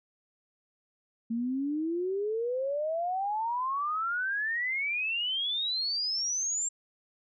sine exponential sweep, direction up, 224.7 to 7500 Hz, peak -28 dBFS, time 1.3-6.69 s, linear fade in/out 10 ms, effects none

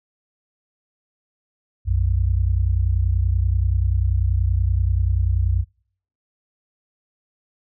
sine tone pair together, 61 / 91.4 Hz, B1 / F#2, -21 / -21 cents, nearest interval perfect fifth, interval 700 cents, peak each -19 dBFS, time 1.85-5.65 s, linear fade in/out 50 ms, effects noise-tail reverb RT60 0.6 s tail -26 dB re dry

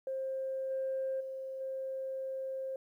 sine tone with level steps, 530 Hz, C5, 22 cents sharp, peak -33 / -31 / -38 / -35 dBFS, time 0.07-2.76 s, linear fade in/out 2 ms, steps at 0.7 / 1.2 / 1.6 s, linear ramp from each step 10 ms, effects tanh soft clip ceiling -28 dBFS + 12-bit

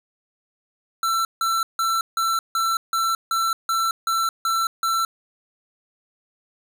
square tone bursts, 1341 Hz, E6, 29 cents sharp, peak -20 dBFS, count 11, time 1.03-5.05 s, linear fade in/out 2 ms, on 220 ms, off 160 ms, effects none

